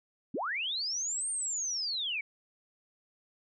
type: linear two-way sweep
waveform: sine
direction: up then down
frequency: 172.4 to 8870 to 2201 Hz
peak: -31 dBFS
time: 0.34-2.21 s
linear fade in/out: 5 ms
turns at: 1.3 s
effects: none